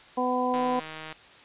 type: harmonic tone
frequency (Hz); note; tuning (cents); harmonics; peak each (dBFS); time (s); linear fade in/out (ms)
250.8; B3; +27; 1 / 2 / 3 / 4; -29 / -29 / -29 / -29; 0.17-0.8; 10
type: click train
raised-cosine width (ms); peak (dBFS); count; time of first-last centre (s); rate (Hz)
0.3; -23; 93; 0.54-1.126; 157
effects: white hiss -51 dBFS RMS until 1.44 s + resampled to 8000 Hz